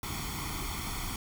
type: noise with comb filter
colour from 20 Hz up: pink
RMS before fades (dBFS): -36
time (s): 0.03-1.16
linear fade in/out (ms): 2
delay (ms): 0.9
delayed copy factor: +0.8
effects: none